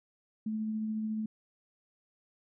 sine tone with tremolo, 217.3 Hz, A3, 21 cents flat, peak -30 dBFS, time 0.46-1.26 s, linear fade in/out 5 ms, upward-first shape triangle, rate 14 Hz, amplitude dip 25%, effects none

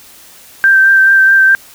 sine tone with vibrato, 1568 Hz, G6, in tune, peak -4 dBFS, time 0.64-1.55 s, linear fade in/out 0 ms, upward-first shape sine, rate 4.7 Hz, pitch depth 18 cents each way, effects white hiss -39 dBFS RMS until 1.74 s

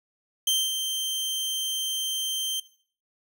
sawtooth tone with ADSR envelope, 3136 Hz, G7, in tune, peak -17 dBFS, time 0.47-2.6 s, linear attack 4 ms, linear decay 230 ms, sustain -7 dB, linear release 4 ms, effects noise-tail reverb RT60 0.5 s tail -17 dB re dry

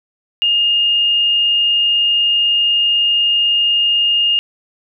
sine tone, 2834 Hz, F7, 25 cents sharp, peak -11 dBFS, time 0.42-4.39 s, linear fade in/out 0 ms, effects none

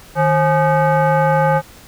sine tone with frequency modulation, 155.56 Hz, D#3, in tune, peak -11 dBFS, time 0.15-1.62 s, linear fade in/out 50 ms, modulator 690 Hz, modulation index 1.5, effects pink hiss -42 dBFS RMS until 1.87 s

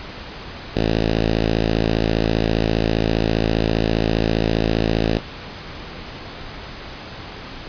5% pulse tone with notch filter, 55 Hz, A1, in tune, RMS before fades -19 dBFS, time 0.75-5.19 s, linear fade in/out 10 ms, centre 1200 Hz, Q 0.71, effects pink hiss -34 dBFS RMS until 7.68 s + resampled to 11025 Hz

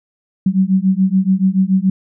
sine beating tone pair, 186.3 / 193.3 Hz, F#3 / G3, +12 / -24 cents, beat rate 7 Hz, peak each -14 dBFS, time 0.46-1.9 s, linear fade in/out 5 ms, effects none

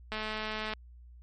click train, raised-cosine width 0.3 ms, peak -20 dBFS, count 134, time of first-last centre 0.12-0.736 s, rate 216 Hz, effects added 60 Hz sine -49 dBFS peak until 1.22 s + MP3 48 kbps

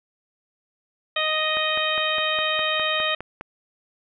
harmonic tone, 622.3 Hz, D#5, in tune, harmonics 1 / 2 / 3 / 4 / 5 / 6, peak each -28 / -28 / -28 / -28 / -28 / -28 dBFS, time 1.16-3.15 s, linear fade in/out 5 ms
click train, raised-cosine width 0.5 ms, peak -18 dBFS, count 10, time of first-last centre 1.57-3.41 s, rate 4.89 Hz
effects none

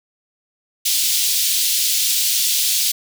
pink high-pass noise, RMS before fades -18 dBFS, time 0.85-2.92 s, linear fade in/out 10 ms, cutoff 3300 Hz, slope 24 dB/octave, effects none

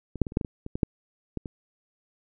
clicks, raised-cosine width 3 ms, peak -23 / -7 / -21 / -27 / -8 / -16 / -20 / -22 / -17 / -8 / -17 / -22 dBFS, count 12, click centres 0.157 / 0.217 / 0.268 / 0.321 / 0.371 / 0.412 / 0.448 / 0.664 / 0.755 / 0.832 / 1.373 / 1.458 s, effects none

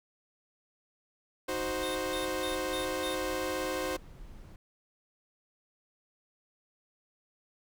sawtooth chord, C diminished, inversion first, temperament equal, 311.1 / 370 / 523.3 Hz, Eb4 / Gb4 / C5, 0 / 0 / 0 cents, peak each -34 / -33 / -30 dBFS, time 1.48-3.97 s, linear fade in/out 10 ms
brown noise, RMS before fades -48 dBFS, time 1.49-4.56 s, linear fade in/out 2 ms
square tone bursts, 3657 Hz, A#7, 34 cents flat, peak -39 dBFS, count 5, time 1.83-3.15 s, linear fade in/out 2 ms, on 120 ms, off 180 ms
effects none

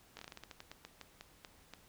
slowing click train, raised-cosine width 0.2 ms, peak -30 dBFS, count 16, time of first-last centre 0.17-1.737 s, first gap 20 ms, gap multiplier 1.21, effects pink hiss -64 dBFS RMS until 1.88 s

